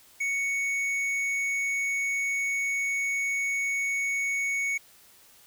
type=tone with hard clipping; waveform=triangle; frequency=2223 Hz; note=C#7; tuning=4 cents sharp; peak=-27 dBFS; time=0.2-4.78 s; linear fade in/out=10 ms; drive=10 dB; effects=white hiss -56 dBFS RMS until 5.46 s